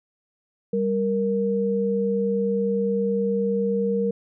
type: tone pair together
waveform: sine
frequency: 196.73 / 467.1 Hz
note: G3 / A#4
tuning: +6 / +3 cents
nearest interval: octave + minor third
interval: 1497 cents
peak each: -24 / -22 dBFS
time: 0.73-4.11 s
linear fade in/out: 5 ms
effects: none